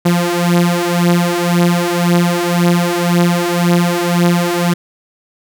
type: beating tone pair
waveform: sawtooth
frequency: 173 / 174.9 Hz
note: F3 / F3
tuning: -16 / +3 cents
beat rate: 1.9 Hz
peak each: -10 dBFS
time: 0.05-4.74 s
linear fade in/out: 10 ms
effects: none